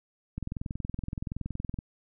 click train, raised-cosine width 5 ms, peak -21 dBFS, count 31, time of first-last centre 0.38-1.788 s, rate 21.3 Hz, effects none

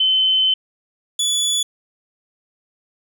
sine / 25% pulse tone pair in turn, 3059 / 3434 Hz, G7 / A7, -43 / -43 cents, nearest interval major second, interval 200 cents, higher second, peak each -13 dBFS, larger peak neither, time 0-0.54 / 1.19-1.63 s, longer first, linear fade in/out 5 ms, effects none

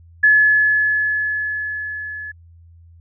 sine tone with level ramp, 1710 Hz, A6, 50 cents flat, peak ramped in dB -8 to -28 dBFS, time 0.23-2.32 s, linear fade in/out 10 ms, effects added 84 Hz sine -43 dBFS peak until 3 s

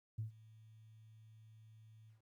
sine tone with ADSR envelope, 110 Hz, A2, in tune, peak -36 dBFS, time 0.18-2.22 s, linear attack 10 ms, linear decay 120 ms, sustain -22 dB, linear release 130 ms, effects tanh soft clip ceiling -32 dBFS + 13-bit

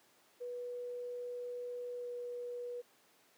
sine tone with pitch glide, 489.1 to 486 Hz, B4 to B4, -17 to -28 cents, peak -39 dBFS, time 0.4-2.82 s, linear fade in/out 20 ms, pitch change -11 cents, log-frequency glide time 1.97-2.08 s, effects pink hiss -67 dBFS RMS until 3.37 s + high-pass 300 Hz 12 dB/octave

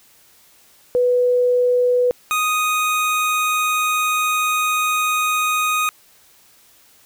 sine / 25% pulse tone pair in turn, 493.9 / 1244.6 Hz, B4 / D#6, 0 / 0 cents, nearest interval octave + major third, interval 1600 cents, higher second, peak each -13 dBFS, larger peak neither, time 0.95-2.11 / 2.31-5.89 s, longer second, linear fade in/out 0 ms, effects white hiss -52 dBFS RMS until 7.05 s

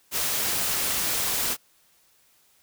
white noise, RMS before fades -26 dBFS, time 0.11-1.57 s, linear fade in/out 50 ms, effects white hiss -62 dBFS RMS until 2.62 s

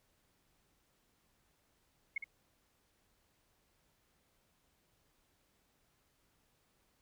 sine tone with echo, 2172 Hz, C#7, 36 cents flat, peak -33 dBFS, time 2.16-2.18 s, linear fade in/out 5 ms, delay 62 ms, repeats 1, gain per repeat -7 dB, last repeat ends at 2.242 s, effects pink hiss -75 dBFS RMS until 7.01 s

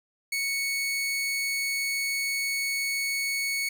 sawtooth tone, 2217 Hz, C#7, in tune, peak -23 dBFS, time 0.32-3.69 s, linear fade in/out 5 ms, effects none

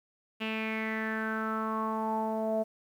sawtooth tone with low-pass filter sweep, 220 Hz, A3, in tune, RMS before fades -32 dBFS, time 0.4-2.64 s, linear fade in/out 20 ms, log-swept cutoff 2800 to 640 Hz, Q 6.7, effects 10-bit

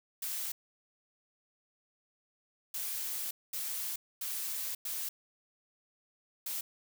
blue noise bursts at uneven times, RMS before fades -37 dBFS, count 6, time 0.22-0.52 / 2.74-3.31 / 3.53-3.96 / 4.21-4.75 / 4.85-5.09 / 6.46-6.61 s, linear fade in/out 5 ms, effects none

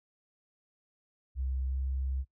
sine tone with pitch glide, 65.41 to 66.21 Hz, C2 to C2, 0 to +21 cents, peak -30 dBFS, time 1.35-2.25 s, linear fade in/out 50 ms, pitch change +21 cents, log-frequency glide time 1.68-1.75 s, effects noise-tail reverb RT60 0.1 s tail -19 dB re dry

